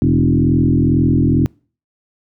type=tone with frequency modulation; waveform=sine; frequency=200.9 Hz; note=G3; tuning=43 cents sharp; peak=-10 dBFS; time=0.02-1.46 s; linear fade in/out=0 ms; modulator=42.2 Hz; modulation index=2.9; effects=noise-tail reverb RT60 0.4 s tail -26 dB re dry

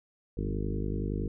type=harmonic tone with a mistuned harmonic; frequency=50.7 Hz; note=G#1; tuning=41 cents flat; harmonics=1 / 2 / 3 / 4 / 5 / 6 / 7 / 8 / 9; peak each=-33 / -36 / -38 / -39 / -40 / -41 / -41 / -42 / -43 dBFS; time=0.37-1.28 s; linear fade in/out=5 ms; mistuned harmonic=3; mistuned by=+45 cents; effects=none

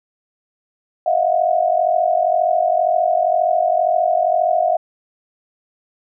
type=tone cluster; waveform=sine; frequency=634 / 687 / 729 Hz; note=D#5 / F5 / F#5; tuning=+32 / -29 / -26 cents; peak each=-18 dBFS; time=1.06-4.77 s; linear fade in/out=5 ms; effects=none

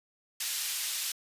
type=high-pass noise; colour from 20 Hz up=pink; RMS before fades=-33 dBFS; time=0.4-1.12 s; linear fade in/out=5 ms; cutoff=3200 Hz; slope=12 dB/octave; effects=resampled to 32000 Hz

